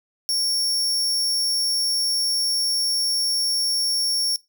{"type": "tone", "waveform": "sawtooth", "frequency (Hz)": 5490, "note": "F8", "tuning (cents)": -31, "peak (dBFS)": -18, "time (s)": [0.29, 4.36], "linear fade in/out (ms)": 0, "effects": ["noise-tail reverb RT60 0.2 s tail -21 dB re dry"]}